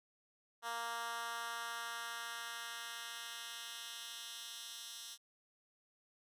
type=tone with high-pass filter sweep; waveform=10% pulse; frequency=232.9 Hz; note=A#3; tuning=1 cent flat; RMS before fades=-45 dBFS; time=0.62-5.18 s; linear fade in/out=50 ms; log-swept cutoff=910 to 4200 Hz; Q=1.2; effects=resampled to 32000 Hz